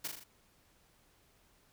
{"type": "noise with echo", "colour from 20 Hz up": "white", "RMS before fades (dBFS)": -37, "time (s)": [0.04, 0.08], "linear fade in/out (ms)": 10, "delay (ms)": 40, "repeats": 4, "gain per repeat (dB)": -4, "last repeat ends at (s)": 0.24, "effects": ["pink hiss -68 dBFS RMS until 1.72 s"]}